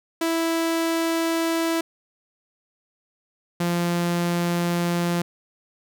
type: tone pair in turn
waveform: sawtooth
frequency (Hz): 329.6 / 173.04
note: E4 / F3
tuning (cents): 0 / -16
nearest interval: major seventh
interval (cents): 1116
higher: first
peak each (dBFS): -17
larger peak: neither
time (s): 0.21-1.81 / 3.6-5.22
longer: second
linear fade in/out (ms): 5
effects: none